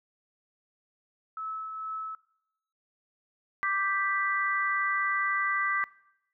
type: tone with tremolo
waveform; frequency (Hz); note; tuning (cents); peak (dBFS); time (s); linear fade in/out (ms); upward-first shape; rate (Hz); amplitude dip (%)
sine; 1300; E6; -24; -32; 1.37-2.15; 2; triangle; 2.2; 40
type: chord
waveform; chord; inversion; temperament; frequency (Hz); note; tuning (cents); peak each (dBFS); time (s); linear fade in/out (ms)
sine; G major; second; equal; 1174.7 / 1568 / 1975.5; D6 / G6 / B6; 0 / 0 / 0; -29 / -32 / -30; 3.63-5.84; 0
effects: noise-tail reverb RT60 0.8 s tail -21 dB re dry